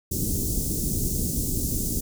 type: band-stop noise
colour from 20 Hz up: pink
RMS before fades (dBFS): -26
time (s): 0.11-2.01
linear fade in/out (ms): 10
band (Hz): 350 to 6400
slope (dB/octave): 24
effects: none